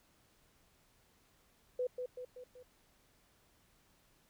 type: tone with echo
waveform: sine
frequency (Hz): 500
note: B4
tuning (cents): +21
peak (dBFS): -32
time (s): 1.79-1.87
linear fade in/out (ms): 5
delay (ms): 190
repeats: 4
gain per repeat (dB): -5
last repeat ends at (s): 2.63
effects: pink hiss -70 dBFS RMS until 4.29 s